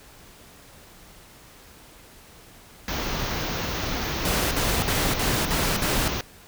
pink band-stop noise, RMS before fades -28 dBFS, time 2.88-6.21 s, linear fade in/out 2 ms, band 6600 to 14000 Hz, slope 96 dB/octave
pink noise bursts, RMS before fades -25 dBFS, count 6, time 4.25-6.08 s, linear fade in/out 2 ms, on 260 ms, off 54 ms
effects pink hiss -49 dBFS RMS until 6.47 s

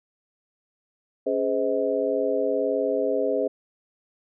sine tone cluster, 277.4 / 415.3 / 514 / 636 Hz, C#4 / G#4 / C5 / D#5, +1 / 0 / -31 / +38 cents, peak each -30 / -26 / -25 / -28 dBFS, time 1.26-3.48 s, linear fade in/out 10 ms, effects none

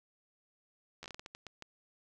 slowing click train, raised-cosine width 0.2 ms, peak -28 dBFS, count 11, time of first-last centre 1.03-1.623 s, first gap 12 ms, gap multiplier 1.33, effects none

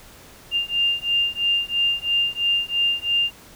sine beating tone pair, 2798 / 2801 Hz, F7 / F7, +3 / +4 cents, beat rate 3 Hz, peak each -22 dBFS, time 0.51-3.31 s, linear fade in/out 50 ms, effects pink hiss -46 dBFS RMS until 3.55 s

